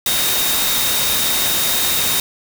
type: tone in noise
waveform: sine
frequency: 3714 Hz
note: A#7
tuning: 7 cents flat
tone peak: -22 dBFS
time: 0.06-2.2 s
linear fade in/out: 2 ms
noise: white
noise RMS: -18 dBFS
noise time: 0.06-2.2 s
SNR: -7 dB
effects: none